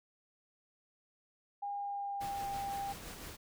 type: tone with pitch glide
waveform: sine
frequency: 809 to 795.6 Hz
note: G#5 to G5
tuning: -46 to +25 cents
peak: -36 dBFS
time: 1.62-2.93 s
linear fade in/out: 10 ms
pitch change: -29 cents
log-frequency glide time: 1.73-2.47 s
type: noise with tremolo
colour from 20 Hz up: pink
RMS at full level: -46 dBFS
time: 2.2-3.37 s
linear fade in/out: 20 ms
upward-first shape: sine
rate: 5.9 Hz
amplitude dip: 30%
effects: none